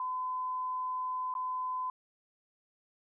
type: tone with dropouts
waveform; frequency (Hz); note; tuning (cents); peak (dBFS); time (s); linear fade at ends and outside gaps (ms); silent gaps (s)
sine; 1016; B5; +49; -32; 0-1.9; 2; 1.34-1.351
effects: none